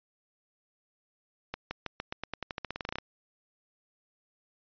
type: accelerating click train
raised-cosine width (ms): 0.3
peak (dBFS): -18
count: 19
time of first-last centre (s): 1.54-2.985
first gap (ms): 170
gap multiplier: 0.9
effects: resampled to 11025 Hz